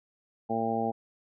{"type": "harmonic tone", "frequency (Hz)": 113.6, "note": "A#2", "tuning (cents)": -44, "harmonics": [1, 2, 3, 4, 5, 6, 7], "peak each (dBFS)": [-41, -32, -38, -34, -38, -34, -31], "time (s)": [0.49, 0.92], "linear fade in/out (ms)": 20, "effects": []}